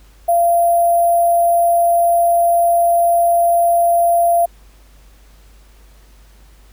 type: tone with sample-and-hold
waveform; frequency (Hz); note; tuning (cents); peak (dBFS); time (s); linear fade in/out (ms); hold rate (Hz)
sine; 686; F5; -31; -10; 0.28-4.46; 10; 11025
effects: added 50 Hz sine -43 dBFS peak until 6.72 s + pink hiss -52 dBFS RMS until 6.72 s